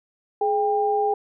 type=tone pair together; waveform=sine; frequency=420.8 / 797.4 Hz; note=G#4 / G5; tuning=+23 / +29 cents; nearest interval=major seventh; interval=1106 cents; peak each=-22 / -21 dBFS; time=0.41-1.14 s; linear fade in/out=5 ms; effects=none